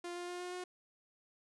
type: tone with pitch steps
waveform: sawtooth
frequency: 349.2 / 352.2 / 355.3 / 358.4 / 361.5 Hz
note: F4 / F4 / F4 / F4 / F#4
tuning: 0 / +15 / +30 / +45 / -40 cents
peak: -37 dBFS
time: 0.04-0.64 s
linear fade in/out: 5 ms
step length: 120 ms
effects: resampled to 24000 Hz